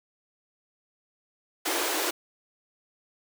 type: high-pass noise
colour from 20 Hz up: pink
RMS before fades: -28 dBFS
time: 1.65-2.11 s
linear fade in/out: 10 ms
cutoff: 290 Hz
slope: 96 dB/octave
effects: none